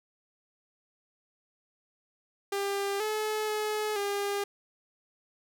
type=tone with pitch steps; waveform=sawtooth; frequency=398.6 / 429.5 / 426 / 403.5 Hz; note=G4 / A4 / G#4 / G#4; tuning=+29 / -42 / +44 / -50 cents; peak=-25 dBFS; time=2.52-4.44 s; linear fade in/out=5 ms; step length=480 ms; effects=none